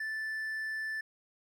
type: tone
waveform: triangle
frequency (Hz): 1758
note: A6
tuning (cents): -2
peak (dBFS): -32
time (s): 0-1.01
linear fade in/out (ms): 5
effects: none